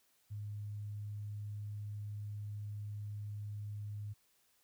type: tone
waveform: sine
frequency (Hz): 103.9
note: G#2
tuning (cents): +1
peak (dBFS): -40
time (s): 0.3-4.14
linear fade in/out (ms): 20
effects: white hiss -73 dBFS RMS until 4.63 s